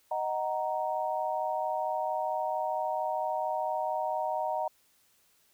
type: chord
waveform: sine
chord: D# minor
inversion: none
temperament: just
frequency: 622.3 / 746.7 / 933.4 Hz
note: D#5 / F#5 / A#5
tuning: 0 / +16 / +2 cents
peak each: -33 dBFS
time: 0.11-4.68 s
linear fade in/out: 5 ms
effects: white hiss -67 dBFS RMS until 5.53 s